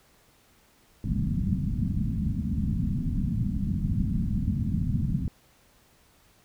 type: low-pass noise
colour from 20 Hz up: white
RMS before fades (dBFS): -27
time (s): 1.04-5.28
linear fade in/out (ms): 2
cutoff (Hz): 230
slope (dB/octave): 48
effects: pink hiss -61 dBFS RMS until 6.44 s